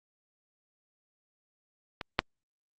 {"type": "clicks", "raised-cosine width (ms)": 0.3, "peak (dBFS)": [-19, -6], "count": 2, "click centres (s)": [2.012, 2.191], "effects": ["Opus 48 kbps"]}